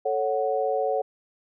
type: chord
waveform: sine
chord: F# minor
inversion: first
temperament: equal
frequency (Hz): 440 / 554.4 / 740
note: A4 / C#5 / F#5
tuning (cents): 0 / 0 / 0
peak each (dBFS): -27 / -26 / -27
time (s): 0.05-1.02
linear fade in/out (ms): 10
effects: none